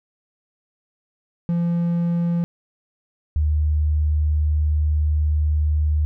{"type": "tone pair in turn", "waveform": ["triangle", "sine"], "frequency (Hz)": [171.2, 75.82], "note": ["F3", "D#2"], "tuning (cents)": [-34, -44], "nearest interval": "octave + major second", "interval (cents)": 1410, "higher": "first", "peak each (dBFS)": -16, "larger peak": "neither", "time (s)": [[1.49, 2.44], [3.36, 6.05]], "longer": "second", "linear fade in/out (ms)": 0, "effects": []}